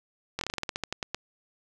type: slowing click train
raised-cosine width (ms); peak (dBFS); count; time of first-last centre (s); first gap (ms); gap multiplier
0.2; -13; 14; 0.39-1.146; 22; 1.15
effects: none